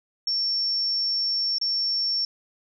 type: tone with dropouts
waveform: sine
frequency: 5450 Hz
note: F8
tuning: 43 cents flat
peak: -22 dBFS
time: 0.27-2.25 s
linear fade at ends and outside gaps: 2 ms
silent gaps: 1.584-1.613 s
effects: none